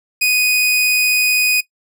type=tone; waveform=sawtooth; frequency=2489 Hz; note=D#7; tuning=in tune; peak=-9 dBFS; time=0.21-1.61 s; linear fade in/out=10 ms; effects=noise-tail reverb RT60 0.1 s tail -19 dB re dry